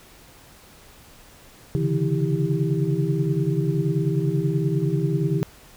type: tone cluster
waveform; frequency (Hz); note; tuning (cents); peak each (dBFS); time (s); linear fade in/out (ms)
sine; 136.1 / 146.4 / 164.9 / 326 / 396.4; C#3 / D3 / E3 / E4 / G4; -31 / -5 / +1 / -19 / +19; -26 / -24 / -25 / -29 / -28; 1.75-5.43; 0
effects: pink hiss -49 dBFS RMS until 5.76 s